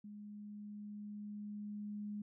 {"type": "tone with level ramp", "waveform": "sine", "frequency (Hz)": 207.7, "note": "G#3", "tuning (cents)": 0, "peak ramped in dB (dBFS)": [-48, -40], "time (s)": [0.04, 2.22], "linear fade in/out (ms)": 5, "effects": []}